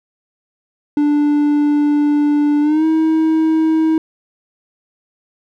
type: tone with pitch glide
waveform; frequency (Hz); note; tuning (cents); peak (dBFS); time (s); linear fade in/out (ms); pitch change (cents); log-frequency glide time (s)
triangle; 293.7 to 318.4; D4 to D#4; 0 to +40; -9; 0.97-3.98; 2; +140; 2.61-2.85
effects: none